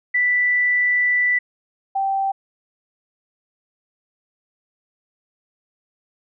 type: tone pair in turn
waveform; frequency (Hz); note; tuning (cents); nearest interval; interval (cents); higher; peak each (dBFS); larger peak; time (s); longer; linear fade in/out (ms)
sine; 1975.5 / 779.9; B6 / G5; 0 / -9; octave + major third; 1609; first; -15 / -18; first; 0.14-1.39 / 1.95-2.32; first; 10
effects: none

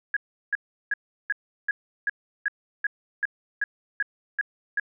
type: tone bursts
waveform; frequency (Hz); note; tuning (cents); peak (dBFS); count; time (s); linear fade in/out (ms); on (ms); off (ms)
sine; 1661.2; G#6; 0; -21; 13; 0.14-4.798; 2; 26; 360
effects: none

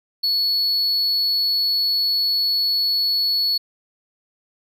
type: tone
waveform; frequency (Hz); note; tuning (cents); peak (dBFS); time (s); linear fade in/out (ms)
triangle; 4400; C#8; -14; -16; 0.23-3.58; 10
effects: none

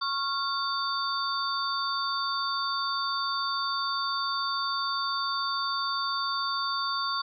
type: tone cluster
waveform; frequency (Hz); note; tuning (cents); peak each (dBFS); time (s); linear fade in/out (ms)
sine; 1096 / 1384 / 3587 / 4580; C#6 / F6 / A7 / D8; -20 / -16 / +33 / -44; -30 / -34 / -37 / -32; 0.01-7.22; 10
effects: none

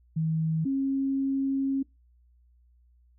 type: tone pair in turn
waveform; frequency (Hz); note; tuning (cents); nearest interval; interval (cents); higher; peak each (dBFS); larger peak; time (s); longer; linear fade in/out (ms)
sine; 159.7 / 271.2; D#3 / C#4; +45 / -38; major sixth; 917; second; -24; neither; 0.16-0.65 / 0.65-1.83; second; 10
effects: noise-tail reverb RT60 0.2 s tail -23 dB re dry + added 60 Hz sine -58 dBFS peak until 3.18 s

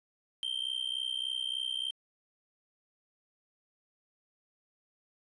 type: tone with amplitude modulation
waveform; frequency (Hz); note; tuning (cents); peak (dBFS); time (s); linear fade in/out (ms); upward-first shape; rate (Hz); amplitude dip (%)
triangle; 3141; G7; +3; -27; 0.43-1.91; 0; sine; 63.4; 90
effects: resampled to 24000 Hz

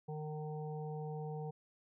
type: harmonic tone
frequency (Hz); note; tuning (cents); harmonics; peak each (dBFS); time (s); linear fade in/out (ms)
152.9; D#3; -30; 1 / 3 / 5 / 6; -41 / -45 / -49 / -57; 0.08-1.51; 10
effects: none

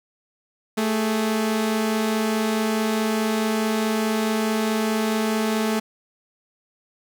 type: tone pair together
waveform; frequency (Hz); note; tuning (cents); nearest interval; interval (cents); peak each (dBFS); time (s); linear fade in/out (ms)
sawtooth; 220 / 415.3; A3 / G#4; 0 / 0; major seventh; 1100; -17 / -25; 0.77-5.8; 10
effects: none

